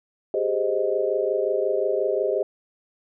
sine chord, Ab major seventh, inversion third, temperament equal with one note detuned, 389.7 / 415.3 / 523.3 / 622.3 Hz, G4 / Ab4 / C5 / Eb5, -10 / 0 / 0 / 0 cents, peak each -26 dBFS, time 0.34-2.43 s, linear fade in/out 2 ms, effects none

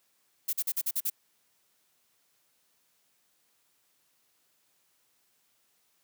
violet noise bursts, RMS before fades -29 dBFS, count 7, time 0.48-1.101 s, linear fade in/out 10 ms, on 51 ms, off 44 ms, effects white hiss -71 dBFS RMS until 6.03 s + high-pass 100 Hz 12 dB/octave

